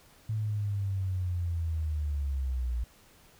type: linear sweep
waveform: sine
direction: down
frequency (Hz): 110 to 58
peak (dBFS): -28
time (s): 0.29-2.84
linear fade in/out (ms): 5
effects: pink hiss -59 dBFS RMS until 3.39 s

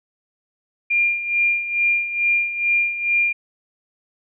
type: tone with tremolo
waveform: sine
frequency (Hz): 2400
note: D7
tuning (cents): +37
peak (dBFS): -14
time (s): 0.9-3.33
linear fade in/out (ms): 10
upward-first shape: sine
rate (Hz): 2.3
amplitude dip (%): 70
effects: none

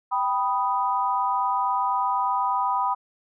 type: chord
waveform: sine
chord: G augmented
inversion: none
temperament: equal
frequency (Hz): 784 / 987.8 / 1244.5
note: G5 / B5 / D#6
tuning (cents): 0 / 0 / 0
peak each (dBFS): -27 / -23 / -28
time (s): 0.11-2.95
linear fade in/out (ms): 20
effects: none

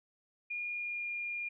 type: tone with pitch glide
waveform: sine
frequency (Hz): 2427 to 2413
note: D#7 to D7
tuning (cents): -44 to +46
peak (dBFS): -35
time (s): 0.5-1.49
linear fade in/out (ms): 10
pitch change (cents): -10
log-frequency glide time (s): 0.73-1.08
effects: none

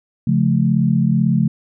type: chord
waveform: sine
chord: Db augmented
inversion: none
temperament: equal with one note detuned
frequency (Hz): 138.59 / 174.61 / 216.8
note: Db3 / F3 / A3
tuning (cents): 0 / 0 / -25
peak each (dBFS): -17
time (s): 0.27-1.48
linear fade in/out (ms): 5
effects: none

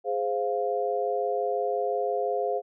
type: chord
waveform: sine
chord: F minor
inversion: first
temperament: equal with one note detuned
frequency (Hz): 415.3 / 521.1 / 698.5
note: Ab4 / C5 / F5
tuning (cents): 0 / -7 / 0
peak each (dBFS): -29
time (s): 0.04-2.62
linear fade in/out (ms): 50
effects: none

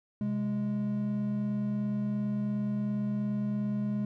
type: tone pair together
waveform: triangle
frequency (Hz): 130.51 / 207.7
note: C3 / G#3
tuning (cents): -4 / 0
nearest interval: minor sixth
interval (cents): 804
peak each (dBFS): -34 / -27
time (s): 0.21-4.05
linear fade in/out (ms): 2
effects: none

